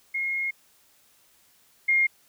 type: tone pair in turn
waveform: sine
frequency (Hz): 2150 / 2130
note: C7 / C7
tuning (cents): +47 / +30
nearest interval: unison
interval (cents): 17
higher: first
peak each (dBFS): -25 / -18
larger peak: second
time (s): 0.14-0.51 / 1.88-2.07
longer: first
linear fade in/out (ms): 10
effects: white hiss -61 dBFS RMS until 2.28 s